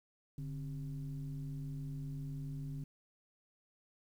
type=tone with frequency modulation; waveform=sine; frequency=144.6 Hz; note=D3; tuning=27 cents flat; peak=-39 dBFS; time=0.38-2.84 s; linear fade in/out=2 ms; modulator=121 Hz; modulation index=0.65; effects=11-bit